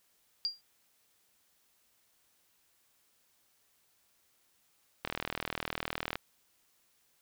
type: tone with exponential decay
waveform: sine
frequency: 4770 Hz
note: D8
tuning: 26 cents sharp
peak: -26 dBFS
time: 0.45-0.61 s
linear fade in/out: 0 ms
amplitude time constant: 33 ms
type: click train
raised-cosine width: 0.3 ms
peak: -17 dBFS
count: 45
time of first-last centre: 5.05-6.156 s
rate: 39.8 Hz
effects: white hiss -71 dBFS RMS until 7.21 s